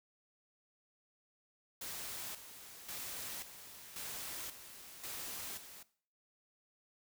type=noise with tremolo; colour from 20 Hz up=white; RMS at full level=-44 dBFS; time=1.81-5.83 s; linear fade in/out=5 ms; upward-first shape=square; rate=0.93 Hz; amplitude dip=65%; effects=noise-tail reverb RT60 0.5 s tail -18 dB re dry